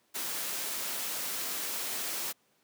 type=noise; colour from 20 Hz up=white; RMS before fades=-35 dBFS; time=0.14-2.33 s; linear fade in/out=20 ms; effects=pink hiss -70 dBFS RMS until 2.63 s + high-pass 200 Hz 12 dB/octave